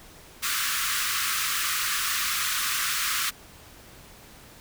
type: high-pass noise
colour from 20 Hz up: pink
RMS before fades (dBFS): -27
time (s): 0.42-3.31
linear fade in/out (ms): 20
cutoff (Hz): 1100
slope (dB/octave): 96
effects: pink hiss -49 dBFS RMS until 4.6 s